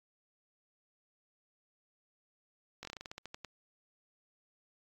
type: slowing click train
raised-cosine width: 0.2 ms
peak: -26 dBFS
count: 13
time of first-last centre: 2.83-3.447 s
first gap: 20 ms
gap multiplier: 1.16
effects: AAC 64 kbps